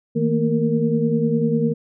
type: tone cluster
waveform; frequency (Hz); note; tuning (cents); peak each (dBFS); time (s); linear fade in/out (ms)
sine; 157.8 / 224.2 / 234.2 / 463.9; D#3 / A3 / A#3 / A#4; +25 / +33 / +8 / -8; -22; 0.15-1.74; 20
effects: none